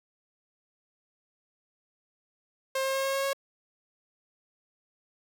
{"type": "tone with pitch steps", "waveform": "sawtooth", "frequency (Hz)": [532, 535.4, 538.8, 542.2, 545.7, 549.2], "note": ["C5", "C5", "C#5", "C#5", "C#5", "C#5"], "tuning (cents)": [29, 40, -49, -38, -27, -16], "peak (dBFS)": -23, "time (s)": [2.75, 3.332], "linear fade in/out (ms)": 5, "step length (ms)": 97, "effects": []}